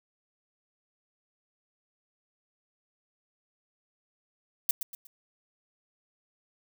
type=noise with echo; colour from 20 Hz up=violet; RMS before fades=-24 dBFS; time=4.69-4.71 s; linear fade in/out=2 ms; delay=120 ms; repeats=3; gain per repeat=-9 dB; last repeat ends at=5.07 s; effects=none